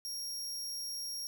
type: tone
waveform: sawtooth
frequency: 5588 Hz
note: F8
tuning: in tune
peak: -35 dBFS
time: 0.05-1.27 s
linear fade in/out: 0 ms
effects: none